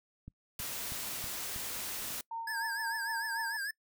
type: click train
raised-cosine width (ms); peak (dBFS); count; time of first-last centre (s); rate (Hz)
5; -33; 5; 0.28-1.562; 3.12
type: noise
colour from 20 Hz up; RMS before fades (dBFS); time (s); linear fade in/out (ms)
white; -39; 0.59-2.21; 2
type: tone with tremolo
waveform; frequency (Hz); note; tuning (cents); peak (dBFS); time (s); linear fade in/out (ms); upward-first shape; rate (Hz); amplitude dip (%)
sine; 914; A#5; -34; -35; 2.31-3.57; 5; sine; 3.9; 55
type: tone with vibrato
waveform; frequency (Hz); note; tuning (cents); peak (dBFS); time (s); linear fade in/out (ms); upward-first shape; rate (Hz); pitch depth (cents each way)
square; 1661.2; G#6; 0; -35; 2.47-3.71; 5; triangle; 6.7; 110
effects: noise-tail reverb RT60 0.1 s tail -24 dB re dry